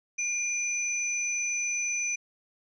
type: tone pair together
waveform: sine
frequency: 2392 / 6018 Hz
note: D7 / F#8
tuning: +31 / +28 cents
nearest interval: octave + major third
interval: 1597 cents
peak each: -30 / -30 dBFS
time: 0.18-2.16 s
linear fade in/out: 10 ms
effects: none